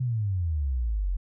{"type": "exponential sweep", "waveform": "sine", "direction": "down", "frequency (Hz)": [130.9, 42.65], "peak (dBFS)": -24, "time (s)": [0, 1.17], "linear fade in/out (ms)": 10, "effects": []}